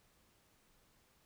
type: silence
effects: pink hiss -71 dBFS RMS until 1.25 s